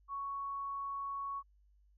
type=tone; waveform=sine; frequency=1112 Hz; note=C#6; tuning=5 cents sharp; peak=-37 dBFS; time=0.08-1.43 s; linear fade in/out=50 ms; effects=added 50 Hz sine -64 dBFS peak until 1.97 s